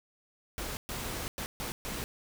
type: noise bursts at uneven times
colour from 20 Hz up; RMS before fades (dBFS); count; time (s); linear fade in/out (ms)
pink; -37; 5; 0.58-0.77 / 0.89-1.28 / 1.38-1.46 / 1.6-1.72 / 1.85-2.04; 0
effects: none